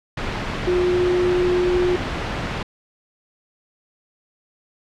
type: tone in noise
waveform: sine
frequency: 359.1 Hz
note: F4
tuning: 48 cents sharp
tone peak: -16 dBFS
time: 0.67-1.96 s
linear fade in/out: 5 ms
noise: pink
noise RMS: -25 dBFS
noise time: 0.17-2.63 s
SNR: +6 dB
effects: low-pass 3000 Hz 12 dB/octave